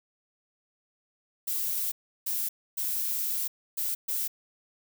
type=noise bursts at uneven times; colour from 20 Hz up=violet; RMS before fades=-30 dBFS; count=5; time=1.47-1.92 / 2.26-2.49 / 2.77-3.48 / 3.77-3.95 / 4.08-4.28 s; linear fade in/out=10 ms; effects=none